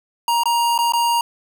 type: tone with dropouts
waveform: square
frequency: 941 Hz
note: A#5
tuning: 16 cents sharp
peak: -16 dBFS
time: 0.28-1.21 s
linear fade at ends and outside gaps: 2 ms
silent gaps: 0.435-0.456 / 0.779-0.788 / 0.922-0.935 s
effects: none